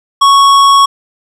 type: tone with hard clipping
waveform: sine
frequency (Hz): 1108.7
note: C#6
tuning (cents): 0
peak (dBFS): -5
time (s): 0.21-0.86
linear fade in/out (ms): 10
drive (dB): 13
effects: none